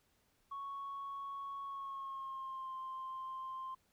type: tone with pitch glide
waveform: sine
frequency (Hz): 1108.7 to 1048.9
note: C#6 to C6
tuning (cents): 0 to +4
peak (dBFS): -40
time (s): 0.51-3.75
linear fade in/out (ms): 10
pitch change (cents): -96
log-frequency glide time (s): 1.64-2.73
effects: tanh soft clip ceiling -38 dBFS + pink hiss -75 dBFS RMS until 3.92 s